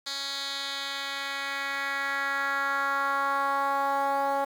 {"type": "tone with band-pass filter sweep", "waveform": "10% pulse", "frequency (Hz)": 277.2, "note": "C#4", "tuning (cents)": 0, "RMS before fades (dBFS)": -29, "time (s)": [0.06, 4.45], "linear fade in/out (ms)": 10, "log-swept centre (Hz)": [4500, 720], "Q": 2.2, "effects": ["8-bit"]}